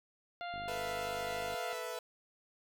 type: harmonic tone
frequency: 698.5 Hz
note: F5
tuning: in tune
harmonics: 1 / 2 / 3 / 4 / 5 / 6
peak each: -40 / -46 / -50 / -52 / -54 / -56 dBFS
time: 0.41-1.73 s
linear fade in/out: 0 ms
type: click train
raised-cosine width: 3 ms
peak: -39 dBFS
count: 52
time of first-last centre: 0.54-1.542 s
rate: 50.9 Hz
type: chord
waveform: sawtooth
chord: A suspended second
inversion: none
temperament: equal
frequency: 440 / 493.9 / 659.3 Hz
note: A4 / B4 / E5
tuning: 0 / 0 / 0 cents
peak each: -42 / -38 / -39 dBFS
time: 0.68-1.99 s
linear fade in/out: 2 ms
effects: none